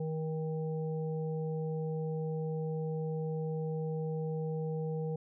harmonic tone, 158.1 Hz, D#3, 28 cents sharp, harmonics 1 / 3 / 5, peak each -34 / -37 / -49 dBFS, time 0-5.16 s, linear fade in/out 5 ms, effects none

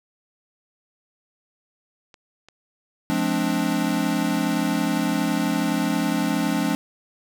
clicks, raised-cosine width 0.2 ms, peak -29 dBFS, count 3, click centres 2.142 / 2.486 / 3.297 s
square chord, D half-diminished seventh, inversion first, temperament equal with one note detuned, 174.61 / 212 / 261.6 / 293.7 Hz, F3 / Ab3 / C4 / D4, 0 / +36 / 0 / 0 cents, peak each -28 / -27 / -27 / -26 dBFS, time 3.1-6.75 s, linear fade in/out 0 ms
effects none

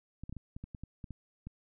clicks, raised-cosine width 5 ms, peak -30 dBFS, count 11, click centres 0.236 / 0.295 / 0.326 / 0.367 / 0.565 / 0.64 / 0.748 / 0.836 / 1.042 / 1.107 / 1.47 s, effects none

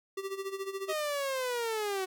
square tone with tremolo, 389.3 Hz, G4, 12 cents flat, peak -33 dBFS, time 0.17-0.93 s, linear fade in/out 5 ms, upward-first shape sine, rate 14 Hz, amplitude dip 75%
sawtooth linear sweep, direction down, 632 to 370 Hz, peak -27 dBFS, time 0.88-2.06 s, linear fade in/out 20 ms
effects none

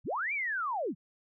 sine linear two-way sweep, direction up then down, 34.65 to 2400 to 127.9 Hz, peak -30 dBFS, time 0.04-0.95 s, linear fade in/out 50 ms, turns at 0.33 s, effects none

